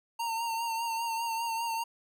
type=tone with vibrato; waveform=square; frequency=917 Hz; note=A#5; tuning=29 cents flat; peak=-31 dBFS; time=0.19-1.84 s; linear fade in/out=10 ms; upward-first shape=triangle; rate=5 Hz; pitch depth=40 cents each way; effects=none